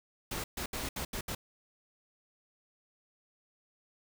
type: noise bursts at uneven times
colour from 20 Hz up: pink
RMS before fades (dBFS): -37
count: 6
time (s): 0.31-0.44 / 0.57-0.66 / 0.73-0.89 / 0.96-1.05 / 1.13-1.21 / 1.28-1.35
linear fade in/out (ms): 5
effects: none